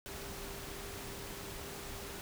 sine tone in noise, 397.2 Hz, G4, 23 cents sharp, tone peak -51 dBFS, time 0.08-2.19 s, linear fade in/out 0 ms, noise pink, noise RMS -45 dBFS, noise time 0.06-2.21 s, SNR -9 dB, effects none

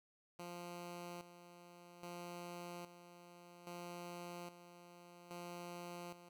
10% pulse tone with tremolo, 174.61 Hz, F3, in tune, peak -39 dBFS, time 0.39-6.29 s, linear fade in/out 5 ms, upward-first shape square, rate 0.61 Hz, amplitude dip 70%, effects none

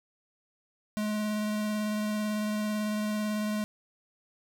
square tone with vibrato, 211.8 Hz, G#3, 34 cents sharp, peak -29 dBFS, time 0.97-3.64 s, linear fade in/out 0 ms, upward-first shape triangle, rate 18 Hz, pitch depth 15 cents each way, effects none

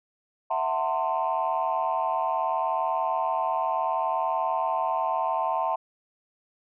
sine chord, F# half-diminished seventh, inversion third, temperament equal with one note detuned, 659.3 / 740 / 898.5 / 1046.5 Hz, E5 / F#5 / A5 / C6, 0 / 0 / +36 / 0 cents, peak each -29 / -29 / -27 / -29 dBFS, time 0.5-5.76 s, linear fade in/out 10 ms, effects tanh soft clip ceiling -16 dBFS

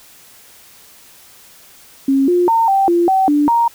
sine tone with pitch steps, 271.6 / 354.4 / 911 / 780 / 344.7 / 765 / 293.3 / 934 Hz, C#4 / F4 / A#5 / G5 / F4 / G5 / D4 / A#5, -35 / +25 / -40 / -9 / -23 / -42 / -2 / +3 cents, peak -10 dBFS, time 2.08-3.68 s, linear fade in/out 5 ms, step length 200 ms, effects white hiss -44 dBFS RMS until 3.74 s

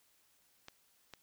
clicks, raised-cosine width 0.2 ms, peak -30 dBFS, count 2, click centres 0.684 / 1.137 s, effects white hiss -71 dBFS RMS until 1.22 s

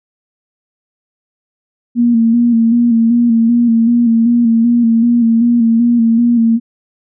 sine tone with vibrato, 233.1 Hz, A#3, in tune, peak -7 dBFS, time 1.95-6.6 s, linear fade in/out 50 ms, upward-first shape square, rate 2.6 Hz, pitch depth 38 cents each way, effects none

